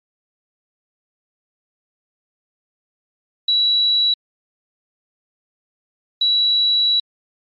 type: tone bursts at uneven times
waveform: sine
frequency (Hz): 3917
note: B7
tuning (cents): -15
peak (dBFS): -13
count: 2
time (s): 3.48-4.14 / 6.21-7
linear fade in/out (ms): 5
effects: MP3 32 kbps